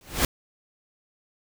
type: noise with exponential growth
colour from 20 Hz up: pink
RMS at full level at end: -18 dBFS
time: 0.01-0.25 s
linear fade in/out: 1 ms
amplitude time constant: 52 ms
effects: none